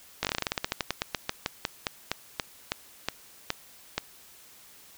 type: slowing click train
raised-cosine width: 0.2 ms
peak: -9 dBFS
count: 27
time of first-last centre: 0.23-3.98 s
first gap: 18 ms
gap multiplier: 1.14
effects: white hiss -53 dBFS RMS until 4.97 s